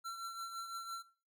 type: tone with tremolo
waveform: square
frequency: 1354 Hz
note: E6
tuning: 46 cents sharp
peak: -40 dBFS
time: 0.04-1.03 s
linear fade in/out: 20 ms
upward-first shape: triangle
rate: 5.9 Hz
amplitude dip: 55%
effects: noise-tail reverb RT60 0.4 s tail -17 dB re dry